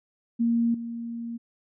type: tone with level steps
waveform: sine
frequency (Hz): 233.1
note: A#3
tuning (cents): 0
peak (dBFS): -20 / -31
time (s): 0.39-1.38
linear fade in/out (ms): 20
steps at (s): 0.74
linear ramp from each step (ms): 5
effects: none